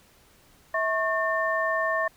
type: tone cluster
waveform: sine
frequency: 648 / 1091 / 1800 Hz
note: E5 / C#6 / A6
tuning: -30 / -28 / +39 cents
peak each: -27 / -28 / -27 dBFS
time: 0.74-2.08 s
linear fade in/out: 5 ms
effects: pink hiss -58 dBFS RMS until 2.16 s